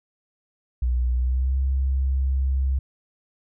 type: tone with pitch glide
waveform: sine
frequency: 61.4 to 66.57 Hz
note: B1 to C2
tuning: -9 to +31 cents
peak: -19 dBFS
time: 0.82-2.79 s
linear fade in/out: 5 ms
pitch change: +140 cents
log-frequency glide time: 1.14-1.58 s
effects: none